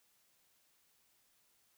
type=silence; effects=white hiss -73 dBFS RMS until 1.77 s